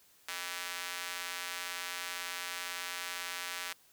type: tone with high-pass filter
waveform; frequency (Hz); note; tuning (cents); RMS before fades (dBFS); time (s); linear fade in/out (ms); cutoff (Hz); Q
square; 89; F2; +33; -40; 0.28-3.73; 5; 1700; 0.89
effects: white hiss -64 dBFS RMS until 3.92 s